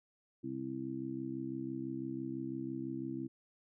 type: harmonic tone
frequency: 66 Hz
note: C2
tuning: 16 cents sharp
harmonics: 2 / 3 / 4 / 5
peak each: -46 / -48 / -41 / -41 dBFS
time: 0.43-3.28 s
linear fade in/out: 20 ms
effects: none